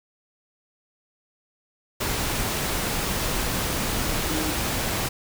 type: tone in noise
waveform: sine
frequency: 311.1 Hz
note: D#4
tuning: in tune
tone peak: -28 dBFS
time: 4.29-4.51 s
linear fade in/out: 10 ms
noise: pink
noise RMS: -26 dBFS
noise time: 2-5.09 s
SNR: -5 dB
effects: none